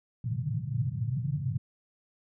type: band-pass noise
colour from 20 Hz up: pink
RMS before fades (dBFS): -31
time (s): 0.24-1.58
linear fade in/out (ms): 5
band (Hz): 110 to 150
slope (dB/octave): 48
effects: none